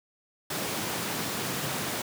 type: high-pass noise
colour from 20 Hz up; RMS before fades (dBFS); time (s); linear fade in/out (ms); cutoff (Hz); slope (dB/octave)
pink; -32; 0.5-2.02; 5; 120; 24
effects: none